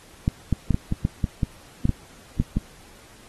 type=clicks; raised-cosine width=5 ms; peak=-7 dBFS; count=12; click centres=0.279 / 0.527 / 0.707 / 0.744 / 0.924 / 1.051 / 1.242 / 1.432 / 1.854 / 1.893 / 2.4 / 2.57 s; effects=pink hiss -50 dBFS RMS until 3.28 s + AAC 32 kbps